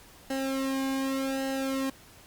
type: tone with flanger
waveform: sawtooth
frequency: 268.3 Hz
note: C4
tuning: 44 cents sharp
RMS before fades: -30 dBFS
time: 0.3-1.9 s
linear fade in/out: 5 ms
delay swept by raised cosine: 0.85 to 1.55 ms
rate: 0.86 Hz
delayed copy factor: -0.9
effects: pink hiss -53 dBFS RMS until 2.26 s + Opus 48 kbps